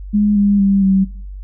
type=tone with pitch steps; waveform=sine; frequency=207.7 / 202.4 / 197.18 / 192.12 Hz; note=G#3 / G#3 / G3 / G3; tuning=0 / -44 / +10 / -35 cents; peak=-10 dBFS; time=0.13-1.05 s; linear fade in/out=20 ms; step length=230 ms; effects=noise-tail reverb RT60 0.6 s tail -21 dB re dry + added 48 Hz sine -27 dBFS peak until 1.43 s